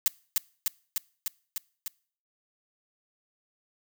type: noise with echo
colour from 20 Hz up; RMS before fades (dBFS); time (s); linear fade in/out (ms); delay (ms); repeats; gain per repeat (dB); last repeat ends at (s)
blue; -22; 0.06-0.08; 0; 300; 6; -2; 1.88
effects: noise-tail reverb RT60 0.5 s tail -25 dB re dry